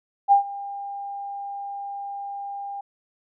sine tone with ADSR envelope, 801 Hz, G5, 37 cents sharp, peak -10 dBFS, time 0.28-2.81 s, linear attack 39 ms, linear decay 110 ms, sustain -20 dB, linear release 6 ms, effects none

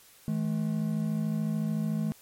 triangle tone pair together, 160.32 / 214 Hz, E3 / A3, -48 / -48 cents, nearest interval perfect fourth, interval 500 cents, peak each -28 / -27 dBFS, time 0.28-2.12 s, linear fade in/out 0 ms, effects white hiss -56 dBFS RMS until 2.21 s + MP3 64 kbps

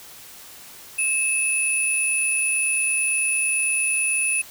sine tone pair together, 2600 / 9829 Hz, E7 / D#9, -24 / -22 cents, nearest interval octave + major seventh, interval 2302 cents, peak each -22 dBFS, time 0.98-4.42 s, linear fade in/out 10 ms, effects white hiss -43 dBFS RMS until 4.5 s

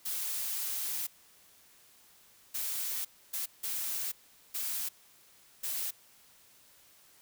blue noise bursts at uneven times, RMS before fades -35 dBFS, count 6, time 0.05-1.07 / 2.54-3.05 / 3.33-3.46 / 3.63-4.12 / 4.54-4.89 / 5.63-5.91 s, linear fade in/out 10 ms, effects white hiss -61 dBFS RMS until 7.21 s

